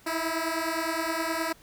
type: beating tone pair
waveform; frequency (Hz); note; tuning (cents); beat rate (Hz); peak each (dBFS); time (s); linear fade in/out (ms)
10% pulse; 321.4 / 331; E4 / E4; -44 / +7; 9.6; -22; 0.06-1.53; 10
effects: pink hiss -56 dBFS RMS until 1.62 s